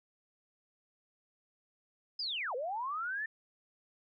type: linear two-way sweep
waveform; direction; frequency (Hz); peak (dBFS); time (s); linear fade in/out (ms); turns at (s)
sine; down then up; 5140 to 467.7 to 1807; -34; 2.19-3.26; 5; 2.55
effects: none